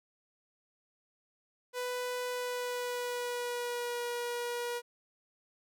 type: tone with pitch glide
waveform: sawtooth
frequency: 496.1 to 480.6 Hz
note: B4 to B4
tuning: +8 to -47 cents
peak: -30 dBFS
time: 1.73-4.82 s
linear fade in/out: 50 ms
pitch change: -55 cents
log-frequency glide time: 2.29-4.02 s
effects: none

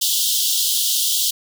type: high-pass noise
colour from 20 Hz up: pink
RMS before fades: -19 dBFS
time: 0.01-1.31 s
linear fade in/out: 10 ms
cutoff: 3000 Hz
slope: 96 dB/octave
effects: none

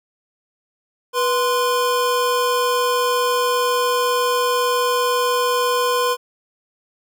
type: tone pair together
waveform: square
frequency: 489.4 / 1037 Hz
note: B4 / C6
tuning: -16 / -16 cents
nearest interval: octave + minor second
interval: 1300 cents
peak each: -20 dBFS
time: 1.13-6.17 s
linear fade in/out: 50 ms
effects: none

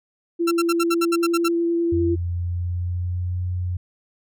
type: tone with vibrato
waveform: sine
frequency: 338.7 Hz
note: E4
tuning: 47 cents sharp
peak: -18 dBFS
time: 0.39-2.16 s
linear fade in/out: 20 ms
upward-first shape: sine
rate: 10 Hz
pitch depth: 9 cents each way
type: tone bursts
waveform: sawtooth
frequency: 1351 Hz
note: E6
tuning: 42 cents sharp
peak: -17 dBFS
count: 10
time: 0.47-1.485 s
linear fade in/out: 10 ms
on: 43 ms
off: 65 ms
type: tone with pitch glide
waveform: sine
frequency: 86.6 to 89.86 Hz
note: F2 to F2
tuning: -14 to +50 cents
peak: -22 dBFS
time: 1.92-3.77 s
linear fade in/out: 5 ms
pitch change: +64 cents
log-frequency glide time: 2.1-3.4 s
effects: none

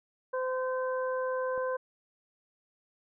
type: harmonic tone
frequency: 514 Hz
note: C5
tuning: 31 cents flat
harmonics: 1 / 2 / 3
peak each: -30 / -36 / -40 dBFS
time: 0.33-1.77 s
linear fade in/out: 10 ms
type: click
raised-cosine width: 1 ms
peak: -32 dBFS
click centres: 1.578 s
effects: none

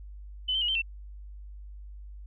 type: tone with pitch steps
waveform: sine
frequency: 3021 / 3114 / 2899 / 3113 / 2691 Hz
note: F#7 / G7 / F#7 / G7 / E7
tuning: +35 / -12 / -36 / -13 / +35 cents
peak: -25 dBFS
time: 0.48-0.82 s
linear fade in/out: 10 ms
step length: 68 ms
effects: added 50 Hz sine -41 dBFS peak until 2.26 s

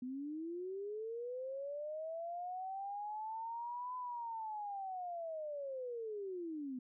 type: linear two-way sweep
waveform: sine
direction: up then down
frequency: 245.6 to 1009 to 245.6 Hz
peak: -40 dBFS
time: 0.02-6.79 s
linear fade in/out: 5 ms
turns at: 3.96 s
effects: none

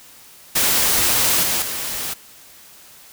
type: noise with level steps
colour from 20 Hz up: white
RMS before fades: -17 / -20 / -26 dBFS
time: 0.55-2.14 s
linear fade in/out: 10 ms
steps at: 1.43 / 1.62 s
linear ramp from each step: 2 ms
effects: white hiss -45 dBFS RMS until 3.12 s

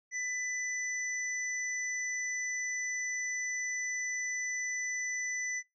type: tone pair together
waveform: sine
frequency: 1995 / 5978 Hz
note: B6 / F#8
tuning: +17 / +17 cents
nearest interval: octave + perfect fifth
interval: 1900 cents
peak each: -34 / -38 dBFS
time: 0.11-5.63 s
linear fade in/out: 50 ms
effects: noise-tail reverb RT60 0.2 s tail -24 dB re dry

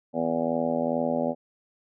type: harmonic tone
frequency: 82.41 Hz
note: E2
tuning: in tune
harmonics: 2 / 3 / 4 / 5 / 6 / 7 / 8 / 9 / 10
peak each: -37 / -28 / -39 / -36 / -32 / -28 / -37 / -34 / -38 dBFS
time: 0.13-1.35 s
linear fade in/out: 50 ms
effects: none

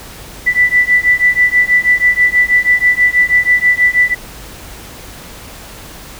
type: beating tone pair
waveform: sine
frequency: 1975.5 / 1981.7 Hz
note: B6 / B6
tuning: 0 / +5 cents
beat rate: 6.2 Hz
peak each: -11 dBFS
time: 0.46-4.15 s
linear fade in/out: 20 ms
effects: added 50 Hz sine -39 dBFS peak until 6.19 s + pink hiss -33 dBFS RMS until 6.19 s

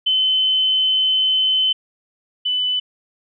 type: tone pair in turn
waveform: sine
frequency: 3052 / 2998 Hz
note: G7 / F#7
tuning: -47 / +22 cents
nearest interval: unison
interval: 31 cents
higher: first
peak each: -14 / -17 dBFS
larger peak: first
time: 0.06-1.73 / 2.45-2.8 s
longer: first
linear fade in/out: 10 ms
effects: none

